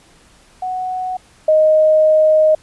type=tone pair in turn; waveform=sine; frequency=740 / 622.3 Hz; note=F#5 / D#5; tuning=0 / 0 cents; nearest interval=minor third; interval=300 cents; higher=first; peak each=-19 / -8 dBFS; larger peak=second; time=0.62-1.17 / 1.48-2.55 s; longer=second; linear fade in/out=5 ms; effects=pink hiss -49 dBFS RMS until 2.62 s + resampled to 24000 Hz